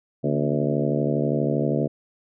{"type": "harmonic tone with a mistuned harmonic", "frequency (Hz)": 72.5, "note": "D2", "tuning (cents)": -22, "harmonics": [2, 3, 4, 5, 6, 7, 8, 9], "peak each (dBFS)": [-25, -27, -28, -29, -30, -30, -31, -32], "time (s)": [0.23, 1.88], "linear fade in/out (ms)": 20, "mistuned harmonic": 3, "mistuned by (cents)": 86, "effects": []}